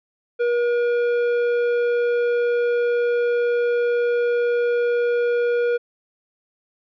triangle tone with tanh clipping, 479 Hz, A#4, 47 cents sharp, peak -19 dBFS, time 0.39-5.78 s, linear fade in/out 20 ms, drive 14 dB, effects none

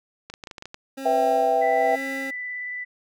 clicks, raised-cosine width 0.2 ms, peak -20 dBFS, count 9, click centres 0.3 / 0.339 / 0.438 / 0.472 / 0.512 / 0.582 / 0.624 / 0.656 / 0.744 s
25% pulse tone with tremolo, 269.4 Hz, C#4, 49 cents flat, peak -26 dBFS, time 0.97-2.31 s, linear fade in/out 10 ms, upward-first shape sine, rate 1.1 Hz, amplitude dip 60%
sine chord, E minor, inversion second, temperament equal, 493.9 / 659.3 / 784 Hz, B4 / E5 / G5, 0 / 0 / 0 cents, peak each -24 / -22 / -21 dBFS, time 1.05-1.96 s, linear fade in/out 10 ms
sine tone with vibrato, 1986 Hz, B6, 9 cents sharp, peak -29 dBFS, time 1.61-2.85 s, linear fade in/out 20 ms, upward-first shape sine, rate 18 Hz, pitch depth 10 cents each way
effects none

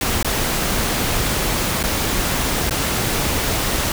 pink noise with dropouts, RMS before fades -20 dBFS, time 0.01-3.92 s, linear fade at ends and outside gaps 2 ms, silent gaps 0.228-0.246 / 1.83-1.837 / 2.696-2.708 s, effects none

